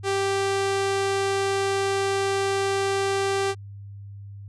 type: tone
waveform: sawtooth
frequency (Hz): 391.9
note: G4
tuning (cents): 0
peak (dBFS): -18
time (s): 0.03-3.55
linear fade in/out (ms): 50
effects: added 100 Hz sine -37 dBFS peak until 4.48 s + resampled to 22050 Hz